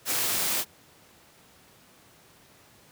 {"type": "noise", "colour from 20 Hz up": "white", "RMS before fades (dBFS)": -27, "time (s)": [0.05, 0.65], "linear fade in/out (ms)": 50, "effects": ["pink hiss -56 dBFS RMS until 2.91 s", "high-pass 100 Hz 12 dB/octave"]}